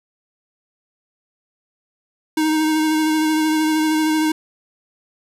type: tone with vibrato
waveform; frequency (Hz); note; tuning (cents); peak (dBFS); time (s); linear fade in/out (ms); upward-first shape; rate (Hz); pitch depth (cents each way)
square; 311.9; D#4; +4; -16; 2.37-4.32; 5; sine; 13; 19
effects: resampled to 32000 Hz + 8-bit